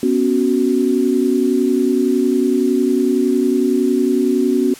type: chord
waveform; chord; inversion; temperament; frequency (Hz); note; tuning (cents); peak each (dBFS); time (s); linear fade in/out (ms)
sine; B suspended second; none; just; 246.9 / 277.8 / 370.4; B3 / C#4 / F#4; 0 / +4 / +2; -17; 0.03-4.74; 2
effects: white hiss -38 dBFS RMS until 4.79 s + low-pass 12000 Hz 12 dB/octave